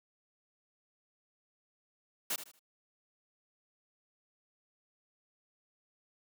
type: noise with echo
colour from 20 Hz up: white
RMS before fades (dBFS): -34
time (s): 2.3-2.36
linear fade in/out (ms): 5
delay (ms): 78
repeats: 3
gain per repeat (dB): -11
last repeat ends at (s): 2.594
effects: high-pass 200 Hz 12 dB/octave

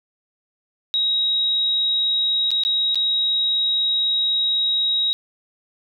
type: tone with dropouts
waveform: sine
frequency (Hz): 3809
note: A#7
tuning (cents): +37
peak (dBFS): -17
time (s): 0.94-5.13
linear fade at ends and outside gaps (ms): 0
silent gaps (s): 2.506-2.515 / 2.636-2.65 / 2.946-2.956
effects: none

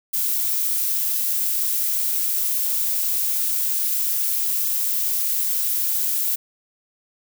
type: noise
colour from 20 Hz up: violet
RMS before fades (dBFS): -22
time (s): 0.13-6.36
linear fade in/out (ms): 10
effects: none

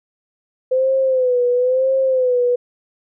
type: tone with vibrato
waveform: sine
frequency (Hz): 510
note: C5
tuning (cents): -44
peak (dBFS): -13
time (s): 0.71-2.56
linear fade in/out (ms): 10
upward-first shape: sine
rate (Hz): 1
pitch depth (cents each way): 74
effects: none

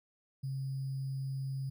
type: tone with sample-and-hold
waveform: sine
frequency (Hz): 134.8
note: C#3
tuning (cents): -48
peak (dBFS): -34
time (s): 0.43-1.7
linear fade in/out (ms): 10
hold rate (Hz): 4900
effects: none

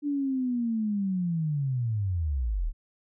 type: linear sweep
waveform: sine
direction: down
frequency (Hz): 294.4 to 32.73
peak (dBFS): -25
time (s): 0.02-2.73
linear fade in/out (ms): 50
effects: none

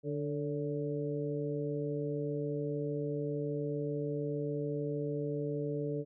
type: harmonic tone with a mistuned harmonic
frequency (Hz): 146.83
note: D3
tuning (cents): 0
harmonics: 1 / 2 / 3 / 4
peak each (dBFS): -37 / -39 / -36 / -43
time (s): 0.03-6.05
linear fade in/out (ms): 50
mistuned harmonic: 4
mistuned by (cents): -45
effects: none

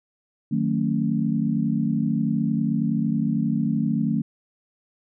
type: chord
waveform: sine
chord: D# half-diminished seventh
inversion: none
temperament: equal with one note detuned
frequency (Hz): 155.56 / 185 / 224.4 / 277.2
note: D#3 / F#3 / A3 / C#4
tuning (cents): 0 / 0 / +34 / 0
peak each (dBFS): -26 / -27 / -23 / -28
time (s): 0.51-4.22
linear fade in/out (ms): 10
effects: none

